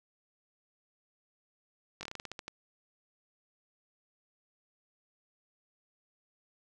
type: slowing click train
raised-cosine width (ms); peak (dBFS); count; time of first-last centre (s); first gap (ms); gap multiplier
0.2; -23; 11; 2.01-2.48; 20; 1.18
effects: none